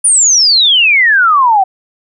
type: exponential sweep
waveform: sine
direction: down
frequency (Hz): 9720 to 740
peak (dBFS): -5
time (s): 0.04-1.64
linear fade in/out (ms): 10
effects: none